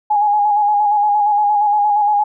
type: tone with vibrato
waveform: sine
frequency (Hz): 830.6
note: G#5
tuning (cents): 0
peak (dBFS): -11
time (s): 0.1-2.24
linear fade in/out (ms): 10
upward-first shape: square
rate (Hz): 8.6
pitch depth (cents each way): 30
effects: none